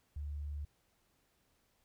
sine tone, 73 Hz, D2, 10 cents flat, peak -38 dBFS, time 0.16-0.65 s, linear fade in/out 5 ms, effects pink hiss -75 dBFS RMS until 1.84 s

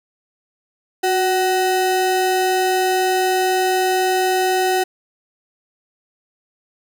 square ring-modulated tone, 561 Hz, C#5, 21 cents sharp, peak -13 dBFS, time 1.03-4.84 s, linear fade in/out 10 ms, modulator 193 Hz, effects none

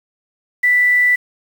sine tone with quantisation, 1975.5 Hz, B6, in tune, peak -10 dBFS, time 0.63-1.16 s, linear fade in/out 10 ms, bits 6, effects none

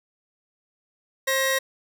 sawtooth tone pair together, 532 / 1895.8 Hz, C5 / A#6, +29 / +29 cents, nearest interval octave + minor seventh, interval 2200 cents, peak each -20 dBFS, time 1.27-1.59 s, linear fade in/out 10 ms, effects none

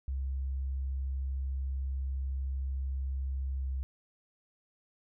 sine tone with pitch glide, 66.8 to 66.19 Hz, C2 to C2, +36 to +21 cents, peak -31 dBFS, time 0.08-3.83 s, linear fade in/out 0 ms, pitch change -15 cents, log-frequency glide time 3.58-3.66 s, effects none

